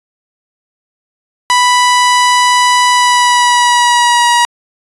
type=tone with pitch glide; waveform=sawtooth; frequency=987.8 to 956.9 Hz; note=B5 to A#5; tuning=0 to +45 cents; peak=-3 dBFS; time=1.5-4.45 s; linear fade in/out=0 ms; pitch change=-55 cents; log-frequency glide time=2.9-4.28 s; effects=resampled to 24000 Hz